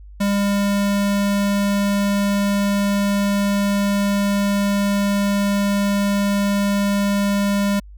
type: tone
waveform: square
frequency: 201.1 Hz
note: G3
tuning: 44 cents sharp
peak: -17 dBFS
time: 0.2-7.8 s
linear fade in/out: 10 ms
effects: added 50 Hz sine -37 dBFS peak until 7.97 s